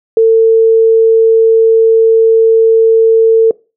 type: tone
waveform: sine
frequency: 450 Hz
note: A4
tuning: 39 cents sharp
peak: -3 dBFS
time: 0.17-3.51 s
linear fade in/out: 2 ms
effects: noise-tail reverb RT60 0.3 s tail -22 dB re dry